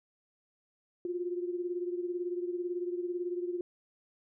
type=beating tone pair; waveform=sine; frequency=351.3 / 369.3 Hz; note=F4 / F#4; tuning=+10 / -3 cents; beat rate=18 Hz; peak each=-33 / -39 dBFS; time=1.05-3.61 s; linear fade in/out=2 ms; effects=none